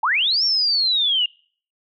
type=linear two-way sweep; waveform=sine; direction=up then down; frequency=808 to 5540 to 2799 Hz; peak=-16 dBFS; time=0.03-1.26 s; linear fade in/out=5 ms; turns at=0.44 s; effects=noise-tail reverb RT60 0.5 s tail -26 dB re dry